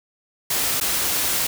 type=noise with dropouts; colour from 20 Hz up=white; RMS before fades=-22 dBFS; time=0.5-1.47 s; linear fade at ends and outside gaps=5 ms; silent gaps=0.801-0.81 s; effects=none